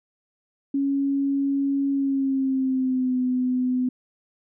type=tone with pitch glide; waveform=sine; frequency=277.2 to 252.7 Hz; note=C#4 to B3; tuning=0 to +40 cents; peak=-20 dBFS; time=0.74-3.89 s; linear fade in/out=5 ms; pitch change=-160 cents; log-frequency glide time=1.91-3.19 s; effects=none